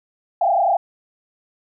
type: tone with frequency modulation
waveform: sine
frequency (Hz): 738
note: F#5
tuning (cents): -5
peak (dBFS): -14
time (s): 0.41-0.77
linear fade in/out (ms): 5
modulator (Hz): 30.5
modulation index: 2.5
effects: none